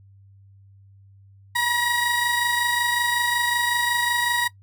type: tone pair together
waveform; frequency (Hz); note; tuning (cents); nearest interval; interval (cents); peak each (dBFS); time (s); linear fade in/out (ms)
30% pulse; 964 / 1902.6; B5 / A#6; -42 / +35; octave; 1177; -21; 1.55-4.48; 10
effects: noise-tail reverb RT60 0.1 s tail -19 dB re dry + added 98 Hz sine -48 dBFS peak until 4.62 s